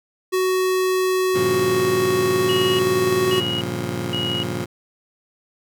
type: tone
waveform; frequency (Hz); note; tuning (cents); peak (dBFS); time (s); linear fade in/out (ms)
square; 372.1; F#4; +10; -18; 0.32-3.41; 20
type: chord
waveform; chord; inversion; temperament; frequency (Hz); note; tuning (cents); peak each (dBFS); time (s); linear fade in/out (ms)
20% pulse; G half-diminished seventh; none; just; 98 / 117.6 / 141.12 / 176.4; G2 / Bb2 / Db3 / F3; 0 / +16 / +31 / +18; -27 / -24 / -26 / -24; 1.34-4.66; 20
type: tone bursts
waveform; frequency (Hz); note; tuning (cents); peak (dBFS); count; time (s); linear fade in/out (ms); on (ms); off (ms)
sine; 2900; F#7; -35; -23; 3; 2.49-4.43; 2; 300; 520
effects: none